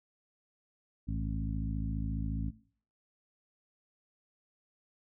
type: harmonic tone with a mistuned harmonic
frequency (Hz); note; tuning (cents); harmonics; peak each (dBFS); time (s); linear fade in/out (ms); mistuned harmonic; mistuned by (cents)
54.5; A1; -16; 1 / 2 / 3 / 4 / 5; -35 / -38 / -40 / -41 / -42; 1.07-2.51; 20; 1; +130
effects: noise-tail reverb RT60 0.5 s tail -18 dB re dry